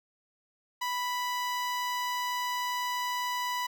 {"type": "tone with notch filter", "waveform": "sawtooth", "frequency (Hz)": 987.8, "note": "B5", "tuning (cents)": 0, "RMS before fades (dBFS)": -32, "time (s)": [0.81, 3.67], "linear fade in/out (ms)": 10, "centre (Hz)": 9900, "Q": 1.6, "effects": []}